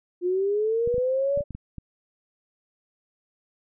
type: linear sweep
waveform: sine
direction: up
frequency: 349.2 to 583 Hz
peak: -21 dBFS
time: 0.21-1.44 s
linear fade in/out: 50 ms
type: clicks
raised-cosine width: 5 ms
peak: -24 dBFS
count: 8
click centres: 0.875 / 0.943 / 0.981 / 1.375 / 1.407 / 1.507 / 1.55 / 1.783 s
effects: none